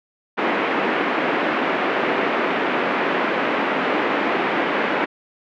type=band-pass noise; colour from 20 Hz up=pink; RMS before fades=-21 dBFS; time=0.37-5.06 s; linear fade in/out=20 ms; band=250 to 2500 Hz; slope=24 dB/octave; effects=none